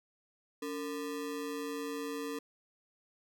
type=ring-modulated tone; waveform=square; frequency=370 Hz; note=F#4; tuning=in tune; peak=-34 dBFS; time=0.62-2.39 s; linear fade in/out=5 ms; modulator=85.4 Hz; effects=none